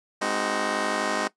10% pulse chord, Ab dominant seventh, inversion none, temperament just, 207.7 / 259.6 / 311.5 / 373.8 Hz, Ab3 / C4 / Eb4 / Gb4, 0 / -13 / +2 / +18 cents, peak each -23 dBFS, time 0.21-1.28 s, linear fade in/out 10 ms, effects noise-tail reverb RT60 0.1 s tail -18 dB re dry + resampled to 22050 Hz

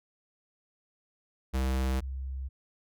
square / sine tone pair in turn, 65.41 / 66.25 Hz, C2 / C2, 0 / +22 cents, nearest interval unison, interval 22 cents, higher second, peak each -27 / -33 dBFS, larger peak first, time 1.53-2.01 / 2.01-2.49 s, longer neither, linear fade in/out 20 ms, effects none

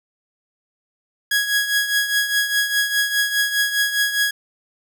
sawtooth tone with tremolo, 1661.2 Hz, G#6, in tune, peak -11 dBFS, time 1.31-4.31 s, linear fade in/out 5 ms, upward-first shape triangle, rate 4.9 Hz, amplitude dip 70%, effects none

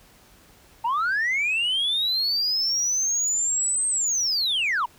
sine linear two-way sweep, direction up then down, 880 to 8372 to 880 Hz, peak -19 dBFS, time 0.84-4.86 s, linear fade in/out 10 ms, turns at 3.88 s, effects tanh soft clip ceiling -19 dBFS + pink hiss -54 dBFS RMS until 4.98 s

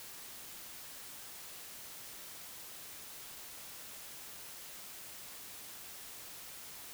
silence, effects white hiss -49 dBFS RMS until 6.93 s

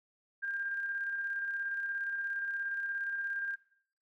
sine tone with tremolo, 1600 Hz, G6, 35 cents sharp, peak -32 dBFS, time 0.42-3.56 s, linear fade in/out 20 ms, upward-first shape square, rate 17 Hz, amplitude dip 30%, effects noise-tail reverb RT60 0.7 s tail -20 dB re dry

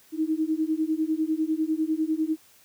sine beating tone pair, 310.3 / 320.3 Hz, D#4 / E4, -5 / -50 cents, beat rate 10 Hz, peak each -26 dBFS, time 0.12-2.37 s, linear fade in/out 50 ms, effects white hiss -57 dBFS RMS until 2.64 s + high-pass 60 Hz 12 dB/octave

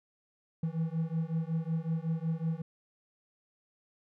triangle beating tone pair, 160 / 165.4 Hz, D#3 / E3, +49 / +6 cents, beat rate 5.4 Hz, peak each -31 / -31 dBFS, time 0.63-2.62 s, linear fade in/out 5 ms, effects none

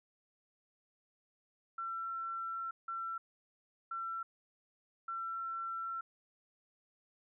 sine tone bursts at uneven times, 1349 Hz, E6, 40 cents sharp, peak -37 dBFS, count 4, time 1.78-2.71 / 2.88-3.18 / 3.91-4.23 / 5.08-6.01 s, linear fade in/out 5 ms, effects none

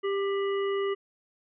harmonic tone with a mistuned harmonic, 395.7 Hz, G4, 16 cents sharp, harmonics 1 / 3 / 5 / 7, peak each -26 / -36 / -40 / -43 dBFS, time 0.03-0.95 s, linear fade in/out 20 ms, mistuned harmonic 7, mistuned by +87 cents, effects none

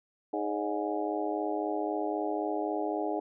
harmonic tone with a mistuned harmonic, 103.83 Hz, G#2, in tune, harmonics 3 / 4 / 5 / 6 / 7 / 8, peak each -34 / -35 / -40 / -37 / -36 / -38 dBFS, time 0.33-3.2 s, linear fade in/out 5 ms, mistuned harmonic 5, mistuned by +95 cents, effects none

